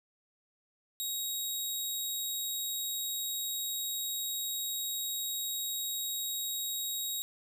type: tone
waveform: 15% pulse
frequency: 3792 Hz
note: A#7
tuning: 29 cents sharp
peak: -26 dBFS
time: 1-7.22 s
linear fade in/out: 0 ms
effects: none